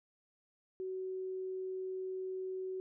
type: tone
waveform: sine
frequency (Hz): 375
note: F#4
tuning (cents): +23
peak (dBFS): -37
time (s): 0.8-2.8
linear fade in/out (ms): 0
effects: none